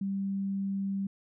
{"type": "tone", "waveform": "sine", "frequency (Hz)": 196, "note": "G3", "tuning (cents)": 0, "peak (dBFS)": -29, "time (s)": [0.01, 1.07], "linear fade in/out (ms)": 5, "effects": []}